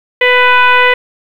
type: tone with frequency modulation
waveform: sine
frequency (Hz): 496.4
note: B4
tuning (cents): +9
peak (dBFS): -5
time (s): 0.21-0.94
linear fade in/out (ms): 5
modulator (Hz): 497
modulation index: 4.5
effects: 7-bit